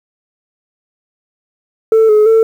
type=tone with pitch steps; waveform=sine; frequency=444.1 / 425.1 / 447.1 Hz; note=A4 / G#4 / A4; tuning=+16 / +40 / +28 cents; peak=-3 dBFS; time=1.92-2.43 s; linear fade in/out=2 ms; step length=170 ms; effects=tanh soft clip ceiling -4 dBFS + 7-bit